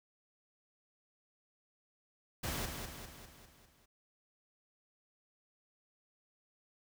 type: noise with echo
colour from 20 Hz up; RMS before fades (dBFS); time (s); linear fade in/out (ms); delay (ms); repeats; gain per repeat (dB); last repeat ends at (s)
pink; -38; 2.43-2.66; 10; 200; 6; -5; 3.86
effects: none